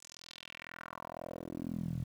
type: tone with band-pass filter sweep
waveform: 10% pulse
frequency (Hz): 42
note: E1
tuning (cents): +33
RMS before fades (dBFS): -43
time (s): 0-2.04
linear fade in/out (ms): 10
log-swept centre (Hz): 7700 to 120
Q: 2.9
effects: 10-bit